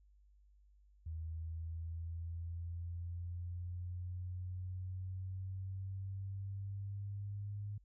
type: exponential sweep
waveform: sine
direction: up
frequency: 80.2 to 102.9 Hz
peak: -40 dBFS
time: 1.06-7.78 s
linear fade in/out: 5 ms
effects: added 50 Hz sine -63 dBFS peak until 7.84 s